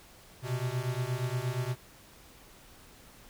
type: beating tone pair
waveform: square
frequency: 121.4 / 129.9 Hz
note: B2 / C3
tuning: -29 / -12 cents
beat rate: 8.5 Hz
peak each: -34 / -34 dBFS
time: 0.42-1.76 s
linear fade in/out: 50 ms
effects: pink hiss -55 dBFS RMS until 3.29 s